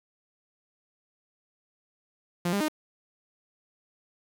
sawtooth tone with pitch steps, 174.5 / 201.4 / 307.3 Hz, F3 / G3 / D#4, -1 / +47 / -21 cents, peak -21 dBFS, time 2.45-2.684 s, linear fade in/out 5 ms, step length 78 ms, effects 9-bit

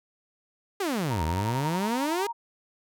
sawtooth exponential two-way sweep, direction down then up, 420 to 75.7 to 420 Hz, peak -22 dBFS, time 0.8-2.27 s, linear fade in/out 5 ms, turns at 1.24 s
sine tone with tremolo, 932.3 Hz, A#5, in tune, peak -28 dBFS, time 1.1-2.33 s, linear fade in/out 20 ms, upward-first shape triangle, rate 11 Hz, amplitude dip 75%
effects none

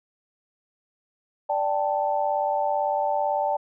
sine chord, D suspended fourth, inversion none, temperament just, 587.3 / 783.1 / 881 Hz, D5 / G5 / A5, 0 / -2 / +2 cents, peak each -26 dBFS, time 1.49-3.57 s, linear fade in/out 10 ms, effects none

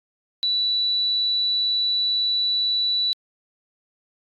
sine tone, 3951 Hz, B7, in tune, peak -19 dBFS, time 0.43-3.13 s, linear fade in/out 0 ms, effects AAC 48 kbps

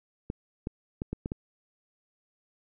clicks, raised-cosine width 3 ms, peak -19 dBFS, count 6, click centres 0.301 / 0.671 / 1.019 / 1.13 / 1.259 / 1.319 s, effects none

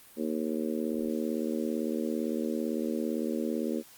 harmonic tone, 77.78 Hz, D#2, in tune, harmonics 3 / 4 / 5 / 6 / 7, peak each -32 / -34 / -36 / -38 / -39 dBFS, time 0.16-3.83 s, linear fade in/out 50 ms, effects white hiss -54 dBFS RMS until 3.97 s + Opus 32 kbps

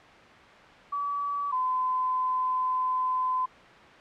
sine tone pair in turn, 1145 / 1020.1 Hz, D6 / C6, -44 / -44 cents, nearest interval major second, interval 200 cents, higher first, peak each -27 / -24 dBFS, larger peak second, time 0.92-1.52 / 1.52-3.46 s, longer second, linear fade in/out 10 ms, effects white hiss -49 dBFS RMS until 4 s + low-pass 2000 Hz 12 dB/octave

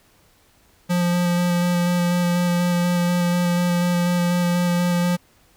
square tone with vibrato, 175.7 Hz, F3, 11 cents sharp, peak -18 dBFS, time 0.89-5.17 s, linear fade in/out 20 ms, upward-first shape square, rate 4.1 Hz, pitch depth 10 cents each way, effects pink hiss -57 dBFS RMS until 5.56 s

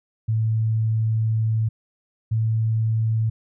sine tone pair in turn, 110.9 / 111.38 Hz, A2 / A2, +14 / +22 cents, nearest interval unison, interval 8 cents, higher second, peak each -18 dBFS, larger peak neither, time 0.28-1.69 / 2.31-3.3 s, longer first, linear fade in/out 10 ms, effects none

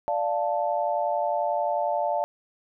sine chord, D minor, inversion none, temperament equal, 587.3 / 698.5 / 880 Hz, D5 / F5 / A5, 0 / 0 / 0 cents, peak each -27 / -27 / -28 dBFS, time 0.08-2.24 s, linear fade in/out 0 ms, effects none

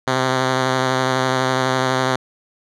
5% pulse tone with vibrato, 130 Hz, C3, 11 cents flat, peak -5 dBFS, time 0.07-2.16 s, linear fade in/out 5 ms, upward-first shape sine, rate 12 Hz, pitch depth 18 cents each way, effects low-pass 6000 Hz 12 dB/octave

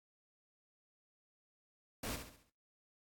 pink noise with echo, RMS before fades -41 dBFS, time 2.03-2.16 s, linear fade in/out 5 ms, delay 68 ms, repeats 5, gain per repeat -7 dB, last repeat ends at 2.5 s, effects noise-tail reverb RT60 0.5 s tail -26 dB re dry + AAC 64 kbps

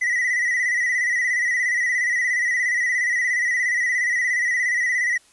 triangle tone with vibrato, 1953 Hz, B6, 20 cents flat, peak -17 dBFS, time 0.01-5.18 s, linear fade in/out 10 ms, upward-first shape square, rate 17 Hz, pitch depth 49 cents each way, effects white hiss -55 dBFS RMS until 5.32 s + resampled to 24000 Hz

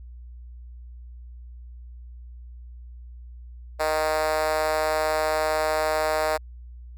5% pulse tone with high-pass filter, 155.56 Hz, D#3, in tune, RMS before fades -24 dBFS, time 3.79-6.38 s, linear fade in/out 20 ms, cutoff 580 Hz, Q 3.9, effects added 60 Hz sine -39 dBFS peak until 6.97 s

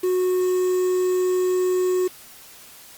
triangle tone with quantisation, 366.4 Hz, F#4, 17 cents flat, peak -16 dBFS, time 0.03-2.08 s, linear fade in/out 10 ms, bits 6, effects white hiss -45 dBFS RMS until 2.97 s + Opus 32 kbps

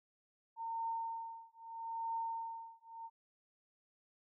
sine tone with tremolo, 912 Hz, A#5, 38 cents flat, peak -35 dBFS, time 0.56-3.1 s, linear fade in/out 50 ms, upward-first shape triangle, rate 0.78 Hz, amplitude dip 100%, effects none

